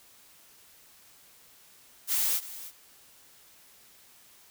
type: noise with echo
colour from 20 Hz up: blue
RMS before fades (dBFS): -27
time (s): 2.07-2.41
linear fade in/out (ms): 50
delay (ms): 310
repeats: 1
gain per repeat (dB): -15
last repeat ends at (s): 2.72
effects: white hiss -57 dBFS RMS until 4.5 s